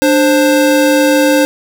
square tone pair together, 295.8 / 527 Hz, D4 / C5, +13 / +12 cents, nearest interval minor seventh, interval 999 cents, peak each -11 dBFS, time 0.02-1.45 s, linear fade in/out 0 ms, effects none

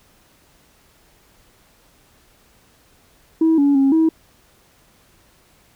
sine tone with pitch steps, 323 / 283.3 / 272.2 / 321.6 Hz, E4 / C#4 / C#4 / E4, -35 / +38 / -31 / -43 cents, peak -10 dBFS, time 3.41-4.09 s, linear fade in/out 5 ms, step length 170 ms, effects tanh soft clip ceiling -9 dBFS + pink hiss -55 dBFS RMS until 5.75 s

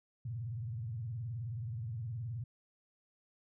sine tone with vibrato, 115.2 Hz, A#2, 20 cents flat, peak -37 dBFS, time 0.25-2.44 s, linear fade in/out 5 ms, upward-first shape sine, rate 19 Hz, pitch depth 220 cents each way, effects none

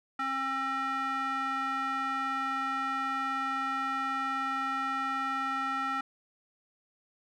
square tone with band-pass filter, 268.1 Hz, C4, 42 cents sharp, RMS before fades -32 dBFS, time 0.19-6.01 s, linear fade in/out 5 ms, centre 1400 Hz, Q 2.9, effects none

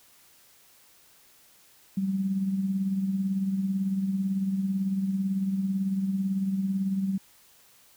sine tone with tremolo, 193.1 Hz, G3, 26 cents flat, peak -22 dBFS, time 1.97-7.18 s, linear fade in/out 5 ms, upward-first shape triangle, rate 18 Hz, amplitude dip 55%, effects white hiss -58 dBFS RMS until 7.96 s

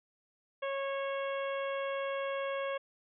harmonic tone, 549 Hz, C#5, 17 cents flat, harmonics 1 / 2 / 3 / 4 / 5 / 6, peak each -34 / -40 / -44 / -46 / -48 / -50 dBFS, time 0.62-2.78 s, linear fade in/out 10 ms, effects none

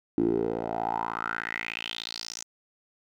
10% pulse tone with band-pass filter sweep, 56.6 Hz, A1, 50 cents sharp, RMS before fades -31 dBFS, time 0.18-2.44 s, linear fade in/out 0 ms, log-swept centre 310 to 6600 Hz, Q 5.6, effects none

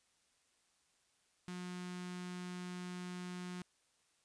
sawtooth tone with notch filter, 180 Hz, F#3, 47 cents flat, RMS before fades -45 dBFS, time 1.48-3.62 s, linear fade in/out 0 ms, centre 560 Hz, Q 1, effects white hiss -75 dBFS RMS until 4.24 s + resampled to 22050 Hz

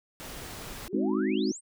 pink noise, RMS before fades -41 dBFS, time 0.2-0.88 s, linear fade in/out 0 ms
sine exponential sweep, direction up, 311.1 to 8930 Hz, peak -38 dBFS, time 0.87-1.61 s, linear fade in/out 50 ms
sine chord, Ab dominant seventh, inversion none, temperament equal, 207.7 / 261.6 / 311.1 / 370 Hz, Ab3 / C4 / Eb4 / Gb4, 0 / 0 / 0 / 0 cents, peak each -30 dBFS, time 0.93-1.52 s, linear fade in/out 5 ms
effects none

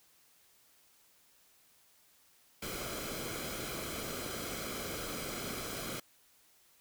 pink noise with comb filter, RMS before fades -40 dBFS, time 2.62-6 s, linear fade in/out 5 ms, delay 1.1 ms, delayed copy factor -0.6, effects white hiss -66 dBFS RMS until 6.8 s

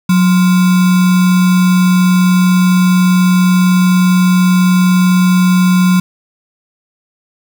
sine tone with sample-and-hold, 182.1 Hz, F#3, 27 cents flat, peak -6 dBFS, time 0.09-6 s, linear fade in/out 5 ms, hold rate 1225 Hz, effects none

